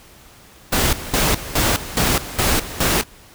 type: noise with tremolo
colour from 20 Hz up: pink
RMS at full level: -17 dBFS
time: 0.72-3.04 s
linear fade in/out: 10 ms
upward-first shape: square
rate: 2.4 Hz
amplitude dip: 80%
effects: pink hiss -46 dBFS RMS until 3.34 s